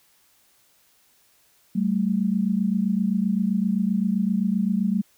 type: tone pair together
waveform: sine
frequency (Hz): 191.5 / 219.2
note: G3 / A3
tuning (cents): -40 / -6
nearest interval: major second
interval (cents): 234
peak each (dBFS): -22 / -23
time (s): 1.75-5.02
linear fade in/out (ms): 10
effects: white hiss -61 dBFS RMS until 5.17 s